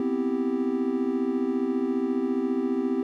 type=chord; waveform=triangle; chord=C major seventh; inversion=third; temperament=equal; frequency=246.9 / 261.6 / 329.6 / 392 Hz; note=B3 / C4 / E4 / G4; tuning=0 / 0 / 0 / 0 cents; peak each=-28 / -25 / -30 / -27 dBFS; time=0-3.03 s; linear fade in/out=2 ms; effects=none